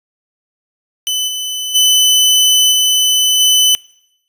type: tone with level steps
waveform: sawtooth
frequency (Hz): 3014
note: F#7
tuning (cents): +31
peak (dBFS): -11 / -15 / -4 / -6 / -4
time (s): 1.07-3.75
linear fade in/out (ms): 0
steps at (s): 1.27 / 1.74 / 2.71 / 3.39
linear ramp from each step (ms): 20
effects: noise-tail reverb RT60 0.8 s tail -24 dB re dry + resampled to 32000 Hz